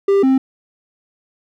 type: tone pair in turn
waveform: triangle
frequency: 396.1 / 264.4 Hz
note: G4 / C4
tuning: +18 / +18 cents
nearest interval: perfect fifth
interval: 700 cents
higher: first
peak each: -8 dBFS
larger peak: neither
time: 0.08-0.23 / 0.23-0.38 s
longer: neither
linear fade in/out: 5 ms
effects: none